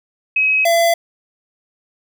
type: tone pair in turn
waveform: sine / square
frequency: 2548 / 676.1 Hz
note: D#7 / E5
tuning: +41 / +44 cents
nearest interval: octave + major seventh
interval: 2297 cents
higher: first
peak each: -12 dBFS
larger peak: neither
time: 0.36-0.65 / 0.65-0.94 s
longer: neither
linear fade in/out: 5 ms
effects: none